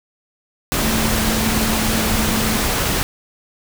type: tone in noise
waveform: sine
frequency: 220 Hz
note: A3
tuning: in tune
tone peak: -21 dBFS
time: 0.82-2.57 s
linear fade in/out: 0 ms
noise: pink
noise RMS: -19 dBFS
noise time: 0.72-3.03 s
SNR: -5 dB
effects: none